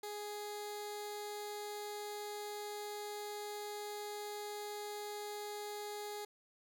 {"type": "tone with notch filter", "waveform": "15% pulse", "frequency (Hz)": 415.6, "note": "G#4", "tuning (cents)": 1, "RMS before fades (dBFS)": -44, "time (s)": [0.03, 6.25], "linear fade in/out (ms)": 5, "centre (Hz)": 1400, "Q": 1.2, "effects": []}